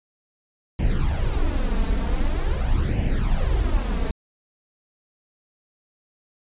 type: noise with flanger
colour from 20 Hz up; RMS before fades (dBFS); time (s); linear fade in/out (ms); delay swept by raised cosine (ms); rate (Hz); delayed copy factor
brown; -21; 0.79-4.11; 2; 0.39 to 4.49; 0.45; +0.7
effects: resampled to 8000 Hz